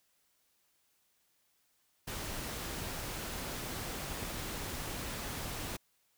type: noise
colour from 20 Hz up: pink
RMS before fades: -40 dBFS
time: 2.07-5.77 s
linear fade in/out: 10 ms
effects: white hiss -74 dBFS RMS until 6.17 s